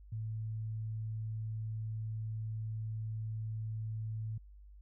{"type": "tone", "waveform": "sine", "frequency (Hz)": 110, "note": "A2", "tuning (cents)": 0, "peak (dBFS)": -36, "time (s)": [0.12, 4.38], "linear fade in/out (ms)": 5, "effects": ["added 50 Hz sine -52 dBFS peak until 4.81 s"]}